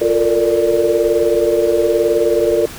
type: chord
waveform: sine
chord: Bb major seventh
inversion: second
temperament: equal with one note detuned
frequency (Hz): 349.2 / 447.2 / 466.2 / 587.3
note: F4 / A4 / Bb4 / D5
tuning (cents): 0 / +28 / 0 / 0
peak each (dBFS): -17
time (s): 0.01-2.66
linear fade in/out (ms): 5
effects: pink hiss -32 dBFS RMS until 2.78 s